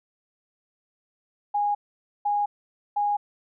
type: tone bursts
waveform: sine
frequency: 823 Hz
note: G#5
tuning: 16 cents flat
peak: -21 dBFS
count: 3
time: 1.54-3.17 s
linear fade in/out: 10 ms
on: 210 ms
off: 500 ms
effects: none